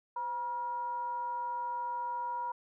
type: tone with frequency modulation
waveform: sine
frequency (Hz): 960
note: B5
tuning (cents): -49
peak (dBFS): -33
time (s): 0.16-2.52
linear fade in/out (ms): 5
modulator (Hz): 443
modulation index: 0.28
effects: none